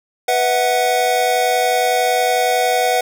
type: chord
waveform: square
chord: B suspended fourth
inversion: none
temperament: equal with one note detuned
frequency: 493.9 / 649.1 / 740 Hz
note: B4 / E5 / F#5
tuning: 0 / -27 / 0 cents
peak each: -20 / -22 / -17 dBFS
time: 0.28-3.01 s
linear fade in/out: 5 ms
effects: none